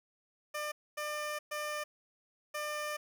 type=tone bursts at uneven times; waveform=15% pulse; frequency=599 Hz; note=D5; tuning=34 cents sharp; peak=-29 dBFS; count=4; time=0.54-0.72 / 0.97-1.39 / 1.51-1.84 / 2.54-2.97 s; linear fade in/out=10 ms; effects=none